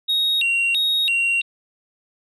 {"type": "tone with vibrato", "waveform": "sine", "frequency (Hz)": 3217, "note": "G7", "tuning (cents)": 44, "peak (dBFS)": -14, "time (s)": [0.08, 1.42], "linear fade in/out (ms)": 20, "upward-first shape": "square", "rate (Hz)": 1.5, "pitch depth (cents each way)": 270, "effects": ["tanh soft clip ceiling -16 dBFS"]}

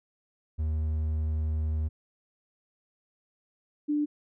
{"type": "tone pair in turn", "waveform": ["triangle", "sine"], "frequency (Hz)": [77.78, 296.1], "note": ["D#2", "D4"], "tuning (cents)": [0, 14], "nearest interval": "octave + major seventh", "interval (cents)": 2314, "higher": "second", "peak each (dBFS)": -24, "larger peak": "neither", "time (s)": [[0.58, 1.89], [3.88, 4.06]], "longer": "first", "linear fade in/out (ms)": 20, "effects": []}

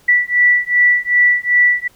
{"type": "beating tone pair", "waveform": "sine", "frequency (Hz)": [1959, 1961.6], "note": ["B6", "B6"], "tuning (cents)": [-15, -12], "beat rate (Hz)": 2.6, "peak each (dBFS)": -13, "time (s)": [0.08, 1.88], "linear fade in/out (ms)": 10, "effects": ["pink hiss -51 dBFS RMS until 1.95 s"]}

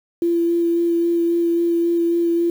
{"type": "tone with vibrato", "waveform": "sine", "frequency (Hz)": 339.7, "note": "F4", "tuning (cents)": -48, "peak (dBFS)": -15, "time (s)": [0.22, 2.5], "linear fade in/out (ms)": 2, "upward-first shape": "sine", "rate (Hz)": 3.7, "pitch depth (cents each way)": 10, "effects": ["7-bit"]}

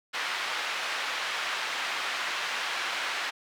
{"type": "band-pass noise", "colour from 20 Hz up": "pink", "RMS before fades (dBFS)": -32, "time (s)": [0.13, 3.31], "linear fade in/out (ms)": 20, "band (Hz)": [1200, 3400], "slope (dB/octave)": 12, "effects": []}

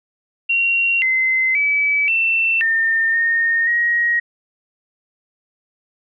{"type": "tone with pitch steps", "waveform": "sine", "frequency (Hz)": [2748, 2060, 2293, 2683, 1812, 1839, 1889], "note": ["F7", "C7", "D7", "E7", "A#6", "A#6", "A#6"], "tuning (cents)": [-29, -28, -42, 30, -50, -24, 22], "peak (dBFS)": -14, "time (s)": [0.49, 4.2], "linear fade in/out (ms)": 10, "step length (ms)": 530, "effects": []}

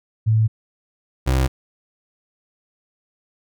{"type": "tone pair in turn", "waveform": ["sine", "30% pulse"], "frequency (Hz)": [110.2, 65.53], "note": ["A2", "C2"], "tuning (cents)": [3, 3], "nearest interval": "major sixth", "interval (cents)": 900, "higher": "first", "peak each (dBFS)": -13, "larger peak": "neither", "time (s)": [[0.26, 0.48], [1.26, 1.48]], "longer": "neither", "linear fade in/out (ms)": 20, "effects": []}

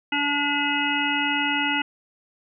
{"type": "harmonic tone with a mistuned harmonic", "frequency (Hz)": 288.5, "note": "D4", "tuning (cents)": -31, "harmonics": [1, 3, 5, 7, 9, 10], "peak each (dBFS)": [-28, -28, -28, -28, -28, -28], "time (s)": [0.12, 1.82], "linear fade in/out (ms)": 5, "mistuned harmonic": 9, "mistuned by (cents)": -15, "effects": []}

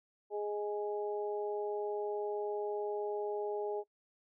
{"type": "harmonic tone", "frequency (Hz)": 207.7, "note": "G#3", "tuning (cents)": 0, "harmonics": [2, 3, 4], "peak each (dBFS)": [-35, -43, -42], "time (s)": [0.3, 3.84], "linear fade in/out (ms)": 50, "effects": ["noise-tail reverb RT60 0.1 s tail -23 dB re dry"]}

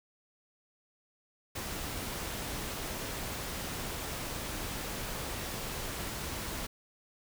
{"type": "noise", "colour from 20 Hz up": "pink", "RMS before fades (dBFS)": -38, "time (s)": [1.55, 6.67], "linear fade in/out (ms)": 10, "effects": []}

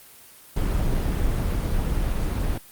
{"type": "noise", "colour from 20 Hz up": "brown", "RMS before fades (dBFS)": -23, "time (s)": [0.56, 2.58], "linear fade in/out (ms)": 5, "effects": ["white hiss -48 dBFS RMS until 2.71 s", "Opus 32 kbps"]}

